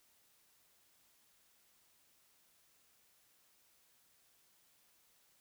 silence, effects white hiss -71 dBFS RMS until 5.4 s

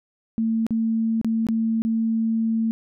sine tone with dropouts, 224.8 Hz, A3, 37 cents sharp, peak -19 dBFS, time 0.38-2.71 s, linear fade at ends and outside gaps 0 ms, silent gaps 0.666-0.707 / 1.214-1.246 / 1.468-1.487 / 1.82-1.85 s, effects none

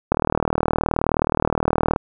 click train, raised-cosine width 1 ms, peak -3 dBFS, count 73, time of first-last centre 0.12-1.961 s, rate 39.1 Hz, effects none

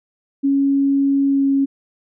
sine tone with pitch glide, 276.8 to 274.7 Hz, C#4 to C#4, -2 to -16 cents, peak -13 dBFS, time 0.43-1.66 s, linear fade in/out 20 ms, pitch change -14 cents, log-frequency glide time 1.27-1.45 s, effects none

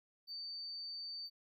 triangle tone, 4584 Hz, D8, 43 cents flat, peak -39 dBFS, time 0.27-1.3 s, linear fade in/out 50 ms, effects tanh soft clip ceiling -41 dBFS

